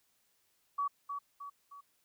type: tone with echo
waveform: sine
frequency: 1135 Hz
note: C#6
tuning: 41 cents sharp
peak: -30 dBFS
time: 0.78-0.88 s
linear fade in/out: 10 ms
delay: 310 ms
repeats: 3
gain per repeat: -6 dB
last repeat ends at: 1.81 s
effects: white hiss -74 dBFS RMS until 2.04 s